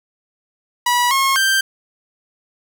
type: tone with pitch steps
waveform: sawtooth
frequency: 973 / 1082 / 1571 Hz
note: B5 / C#6 / G6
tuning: -26 / -42 / +3 cents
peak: -10 dBFS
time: 0.86-1.61 s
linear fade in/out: 5 ms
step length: 250 ms
effects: none